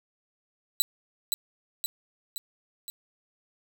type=tone with echo; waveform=15% pulse; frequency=3973 Hz; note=B7; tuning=10 cents sharp; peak=-13 dBFS; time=0.8-0.82 s; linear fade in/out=0 ms; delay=520 ms; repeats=4; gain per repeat=-4 dB; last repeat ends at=2.9 s; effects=none